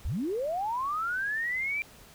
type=linear sweep; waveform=sine; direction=up; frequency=44.15 to 2372 Hz; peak=-28 dBFS; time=0.05-1.82 s; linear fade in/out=0 ms; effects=pink hiss -53 dBFS RMS until 2.14 s